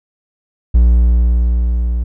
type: tone with level ramp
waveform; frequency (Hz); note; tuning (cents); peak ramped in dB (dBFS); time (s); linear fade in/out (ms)
triangle; 59.2; A#1; +27; -3 to -12; 0.74-2.04; 10
effects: none